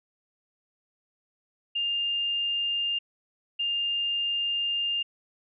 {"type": "tone bursts at uneven times", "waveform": "sine", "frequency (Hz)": 2807, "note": "F7", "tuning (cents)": 8, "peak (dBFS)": -25, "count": 2, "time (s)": [[1.75, 2.99], [3.59, 5.03]], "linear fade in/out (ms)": 10, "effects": []}